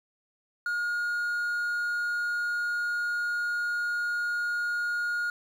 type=tone with quantisation; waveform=triangle; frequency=1430 Hz; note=F6; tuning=41 cents sharp; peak=-25 dBFS; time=0.66-5.3 s; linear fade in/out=2 ms; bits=9; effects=none